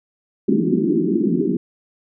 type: band-pass noise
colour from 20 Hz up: white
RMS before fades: -18 dBFS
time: 0.48-1.57 s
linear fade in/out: 5 ms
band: 160 to 390 Hz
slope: 96 dB/octave
effects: none